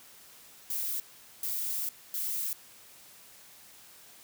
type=noise bursts at uneven times; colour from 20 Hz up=violet; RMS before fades=-33 dBFS; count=3; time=0.7-1 / 1.43-1.89 / 2.14-2.53 s; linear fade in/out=2 ms; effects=white hiss -54 dBFS RMS until 4.23 s + high-pass 60 Hz 12 dB/octave